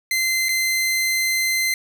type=tone with dropouts; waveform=sawtooth; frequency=2070 Hz; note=C7; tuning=19 cents flat; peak=-15 dBFS; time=0.11-1.74 s; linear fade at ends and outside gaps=2 ms; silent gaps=0.486-0.49 s; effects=none